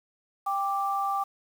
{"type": "tone pair together", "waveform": "sine", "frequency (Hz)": [791.3, 1174.7], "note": ["G5", "D6"], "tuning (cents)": [16, 0], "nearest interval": "perfect fifth", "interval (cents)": 684, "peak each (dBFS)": -28, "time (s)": [0.46, 1.24], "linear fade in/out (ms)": 10, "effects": ["8-bit"]}